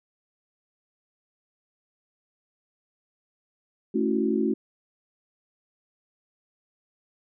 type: chord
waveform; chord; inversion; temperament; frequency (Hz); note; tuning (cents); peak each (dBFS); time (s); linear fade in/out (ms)
sine; F# minor seventh; first; equal; 220 / 277.2 / 329.6 / 370; A3 / C#4 / E4 / F#4; 0 / 0 / 0 / 0; -26 / -28 / -28 / -27; 3.94-4.54; 10
effects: none